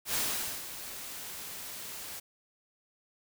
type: noise with ADSR envelope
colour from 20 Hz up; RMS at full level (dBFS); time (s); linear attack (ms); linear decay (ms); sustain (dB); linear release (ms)
white; -30; 0.05-2.2; 93; 480; -12; 9
effects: none